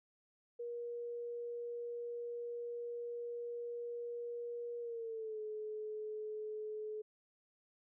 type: tone with pitch glide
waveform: sine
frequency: 475.7 to 428.7 Hz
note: A#4 to A4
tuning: +35 to -45 cents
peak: -40 dBFS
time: 0.59-7.02 s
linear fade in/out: 10 ms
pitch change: -180 cents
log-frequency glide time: 4.8-5.4 s
effects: none